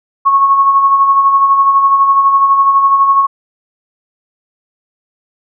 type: tone with tremolo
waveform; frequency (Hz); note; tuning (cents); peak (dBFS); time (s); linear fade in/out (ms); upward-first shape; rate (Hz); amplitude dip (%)
sine; 1100; C#6; -14; -4; 0.25-3.27; 20; sine; 12; 45
effects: none